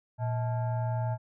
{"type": "tone with frequency modulation", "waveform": "sine", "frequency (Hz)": 116.54, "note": "A#2", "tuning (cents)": 0, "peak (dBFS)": -27, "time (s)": [0.18, 1.18], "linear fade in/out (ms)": 50, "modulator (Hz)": 755, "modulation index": 0.61, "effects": []}